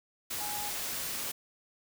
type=tone in noise; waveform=sine; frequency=830.6 Hz; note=G#5; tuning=in tune; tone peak=-39 dBFS; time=0.4-0.7 s; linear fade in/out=10 ms; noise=white; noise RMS=-36 dBFS; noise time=0.3-1.32 s; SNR=-6 dB; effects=none

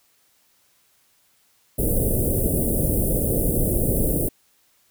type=band-stop noise; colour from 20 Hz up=pink; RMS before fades=-21 dBFS; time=1.78-4.29 s; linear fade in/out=10 ms; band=590 to 9400 Hz; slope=48 dB/octave; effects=white hiss -62 dBFS RMS until 4.9 s

